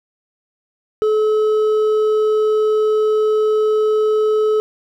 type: tone with hard clipping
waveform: triangle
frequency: 430.1 Hz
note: A4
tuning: 39 cents flat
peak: -14 dBFS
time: 1.02-4.6 s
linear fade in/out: 0 ms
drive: 8 dB
effects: none